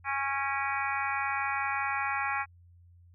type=harmonic tone with a mistuned harmonic; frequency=274.9 Hz; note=C#4; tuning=14 cents flat; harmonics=3 / 4 / 5 / 6 / 7 / 8 / 9; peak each=-34 / -35 / -36 / -37 / -37 / -38 / -39 dBFS; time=0.04-2.46 s; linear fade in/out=50 ms; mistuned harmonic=8; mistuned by=+56 cents; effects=added 87 Hz sine -54 dBFS peak until 3.14 s